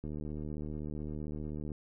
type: click train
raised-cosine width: 3 ms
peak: -28 dBFS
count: 128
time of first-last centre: 0.04-1.718 s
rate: 75.7 Hz
effects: none